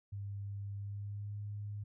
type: tone with pitch glide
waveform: sine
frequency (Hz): 100.3 to 103.18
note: G2 to G#2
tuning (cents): +40 to -11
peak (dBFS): -39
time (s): 0.12-1.84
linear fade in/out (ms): 10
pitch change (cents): +49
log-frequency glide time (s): 0.72-1.38
effects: none